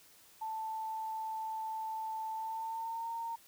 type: tone with pitch glide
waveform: sine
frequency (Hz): 882 to 919.5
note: A5 to A#5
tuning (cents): +4 to -24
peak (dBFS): -36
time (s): 0.41-3.36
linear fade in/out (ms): 10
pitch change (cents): +72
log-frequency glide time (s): 2.32-3.11
effects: white hiss -61 dBFS RMS until 3.47 s